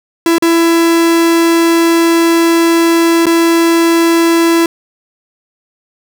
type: tone with dropouts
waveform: 45% pulse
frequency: 333.9 Hz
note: E4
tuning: 22 cents sharp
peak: -7 dBFS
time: 0.26-4.66 s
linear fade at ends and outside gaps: 2 ms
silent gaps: 0.383-0.423 / 3.257-3.266 s
effects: none